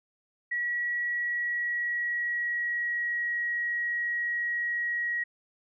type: tone with pitch glide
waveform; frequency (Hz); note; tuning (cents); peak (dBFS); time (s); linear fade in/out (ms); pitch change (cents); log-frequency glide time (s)
sine; 1925 to 1902.9; B6 to A#6; -45 to +35; -27; 0.51-5.24; 10; -20; 1.05-3.37
effects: none